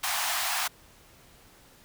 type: high-pass noise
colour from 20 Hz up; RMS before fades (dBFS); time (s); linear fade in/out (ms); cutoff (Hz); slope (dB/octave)
pink; -29; 0.03-0.68; 10; 670; 96
effects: pink hiss -56 dBFS RMS until 1.84 s

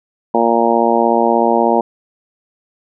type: harmonic tone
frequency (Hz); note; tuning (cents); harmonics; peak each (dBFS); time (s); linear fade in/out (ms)
116.54; A#2; 0; 2 / 3 / 4 / 5 / 6 / 7 / 8; -18 / -18 / -18 / -18 / -18 / -18 / -18; 0.34-1.81; 5
effects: none

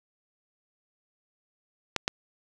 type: clicks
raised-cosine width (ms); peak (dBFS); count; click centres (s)
0.2; -8; 2; 1.963 / 2.079
effects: none

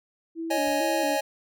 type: tone with vibrato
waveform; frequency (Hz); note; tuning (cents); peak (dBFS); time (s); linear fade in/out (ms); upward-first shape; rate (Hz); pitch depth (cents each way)
sine; 310.1; D#4; -6; -29; 0.35-1.18; 50; square; 2.2; 100
type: chord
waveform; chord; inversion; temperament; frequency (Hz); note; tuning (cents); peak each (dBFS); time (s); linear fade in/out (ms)
square; C# suspended second; none; just; 554.4 / 623.7 / 831.5; C#5 / D#5 / G#5; 0 / +4 / +2; -29; 0.5-1.21; 10
type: noise with exponential decay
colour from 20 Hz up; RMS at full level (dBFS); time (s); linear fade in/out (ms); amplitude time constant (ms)
brown; -45; 0.67-0.86; 0; 40
effects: none

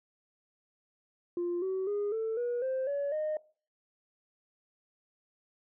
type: tone with pitch steps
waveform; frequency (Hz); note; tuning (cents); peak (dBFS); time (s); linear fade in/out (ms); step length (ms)
sine; 349.2 / 378.6 / 410.5 / 445.1 / 482.6 / 523.2 / 567.3 / 615.1; F4 / F#4 / G#4 / A4 / B4 / C5 / C#5 / D#5; 0 / +40 / -20 / +20 / -40 / 0 / +40 / -20; -28; 1.37-3.37; 2; 250
effects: noise-tail reverb RT60 0.4 s tail -22 dB re dry + tanh soft clip ceiling -27 dBFS

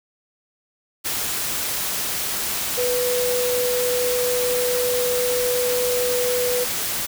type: tone in noise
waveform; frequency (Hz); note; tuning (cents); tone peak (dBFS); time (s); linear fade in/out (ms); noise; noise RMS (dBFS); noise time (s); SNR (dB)
sine; 493.9; B4; 0; -20; 2.77-6.65; 20; white; -25; 1.04-7.07; +2
effects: none

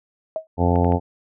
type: tone with exponential decay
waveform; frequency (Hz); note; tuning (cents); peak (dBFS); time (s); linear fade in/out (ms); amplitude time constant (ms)
sine; 637; D#5; +41; -18; 0.36-0.47; 1; 22
type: harmonic tone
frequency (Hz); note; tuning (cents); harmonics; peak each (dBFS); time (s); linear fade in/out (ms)
87.31; F2; 0; 1 / 2 / 3 / 4 / 5 / 6 / 7 / 8 / 9 / 10; -19 / -23 / -23 / -29 / -25 / -27 / -31 / -27 / -28 / -27; 0.57-1; 50
type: clicks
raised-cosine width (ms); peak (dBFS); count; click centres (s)
0.5; -22; 3; 0.758 / 0.846 / 0.922
effects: none

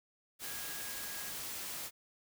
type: tone in noise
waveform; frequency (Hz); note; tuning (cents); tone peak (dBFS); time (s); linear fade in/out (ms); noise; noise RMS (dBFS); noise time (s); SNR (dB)
sine; 1646; G#6; -16; -50; 0.42-1.34; 50; white; -42; 0.39-1.91; -11
effects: none

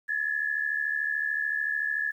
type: tone pair together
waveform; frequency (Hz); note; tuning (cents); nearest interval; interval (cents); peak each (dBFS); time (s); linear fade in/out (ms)
sine; 1689.4 / 1763; G#6 / A6; +29 / +3; minor second; 74; -28 / -30; 0.08-2.12; 20
effects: 10-bit

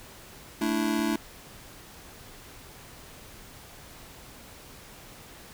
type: chord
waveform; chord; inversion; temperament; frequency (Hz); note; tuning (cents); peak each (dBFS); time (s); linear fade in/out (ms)
square; A suspended fourth; none; just; 220 / 293.3 / 330; A3 / D4 / E4; 0 / -2 / +2; -30; 0.61-1.16; 5
effects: pink hiss -48 dBFS RMS until 5.53 s

